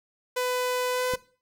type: tone with pitch glide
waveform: sawtooth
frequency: 500 to 504.1 Hz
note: B4 to B4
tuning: +21 to +35 cents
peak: -21 dBFS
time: 0.36-1.16 s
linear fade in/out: 10 ms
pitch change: +14 cents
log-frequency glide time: 0.91-1.05 s
type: click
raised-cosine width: 3 ms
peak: -23 dBFS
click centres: 1.137 s
effects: noise-tail reverb RT60 0.4 s tail -19 dB re dry